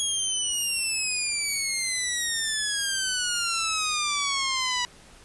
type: exponential sweep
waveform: 10% pulse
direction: down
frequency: 3322 to 974 Hz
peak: -16 dBFS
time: 0-4.85 s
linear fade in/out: 0 ms
effects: pink hiss -51 dBFS RMS until 5.24 s + resampled to 24000 Hz